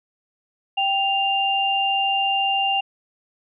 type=tone pair together; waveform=sine; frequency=784 / 2794 Hz; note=G5 / F7; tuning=0 / 0 cents; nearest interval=octave + minor seventh; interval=2200 cents; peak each=-21 dBFS; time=0.77-2.81 s; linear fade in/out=10 ms; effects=none